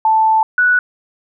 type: tone pair in turn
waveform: sine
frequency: 880 / 1475.3 Hz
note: A5 / F#6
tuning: 0 / -5 cents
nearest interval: major sixth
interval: 895 cents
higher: second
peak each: -9 dBFS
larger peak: neither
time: 0.05-0.43 / 0.58-0.79 s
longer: first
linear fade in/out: 2 ms
effects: none